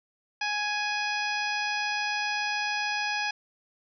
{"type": "harmonic tone", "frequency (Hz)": 833, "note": "G#5", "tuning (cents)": 5, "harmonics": [1, 2, 3, 4, 5, 6, 7], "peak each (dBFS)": [-32, -32, -32, -40, -43, -36, -45], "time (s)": [0.41, 3.31], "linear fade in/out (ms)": 5, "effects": []}